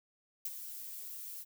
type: noise with ADSR envelope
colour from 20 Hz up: violet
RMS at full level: -36 dBFS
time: 0.45-1.45 s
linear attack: 4 ms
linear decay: 39 ms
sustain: -9 dB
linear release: 35 ms
effects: none